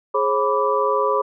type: tone cluster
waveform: sine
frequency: 418.5 / 539 / 990 / 1164 Hz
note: G#4 / C#5 / B5 / D6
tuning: +13 / -49 / +4 / -16 cents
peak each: -22 dBFS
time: 0.14-1.22 s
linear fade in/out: 10 ms
effects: none